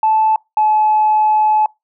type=tone pair in turn; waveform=sine; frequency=873 / 857.5 Hz; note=A5 / A5; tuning=-14 / -45 cents; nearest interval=unison; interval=31 cents; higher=first; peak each=-9 dBFS; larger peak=neither; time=0.03-0.36 / 0.57-1.66 s; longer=second; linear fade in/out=2 ms; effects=noise-tail reverb RT60 0.2 s tail -25 dB re dry + tanh soft clip ceiling -5 dBFS